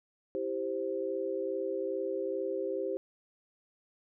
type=chord; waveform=sine; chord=C major; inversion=first; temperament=equal; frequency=329.6 / 392 / 523.3 Hz; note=E4 / G4 / C5; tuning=0 / 0 / 0 cents; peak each=-39 / -34 / -35 dBFS; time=0.35-2.97 s; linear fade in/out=0 ms; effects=none